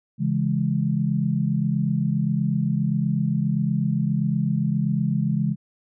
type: chord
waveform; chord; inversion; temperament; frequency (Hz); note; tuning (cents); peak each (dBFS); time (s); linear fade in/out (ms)
sine; C# minor; none; just; 138.59 / 166.31 / 207.9; C#3 / E3 / G#3; 0 / +16 / +2; -24; 0.18-5.56; 50
effects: none